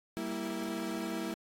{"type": "chord", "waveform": "35% pulse", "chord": "E diminished", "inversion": "first", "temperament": "equal", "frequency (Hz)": [196, 233.1, 329.6], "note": ["G3", "Bb3", "E4"], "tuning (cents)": [0, 0, 0], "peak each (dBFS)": [-39, -38, -36], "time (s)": [0.17, 1.34], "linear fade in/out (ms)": 0, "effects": ["AAC 48 kbps"]}